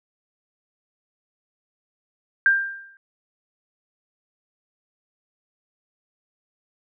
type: tone with exponential decay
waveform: sine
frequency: 1589 Hz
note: G6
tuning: 23 cents sharp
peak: -11 dBFS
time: 2.46-2.97 s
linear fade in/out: 1 ms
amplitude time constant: 110 ms
effects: none